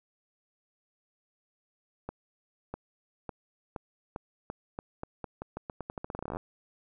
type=accelerating click train; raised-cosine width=1 ms; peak=-22 dBFS; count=28; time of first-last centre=2.09-6.369 s; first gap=650 ms; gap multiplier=0.85; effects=none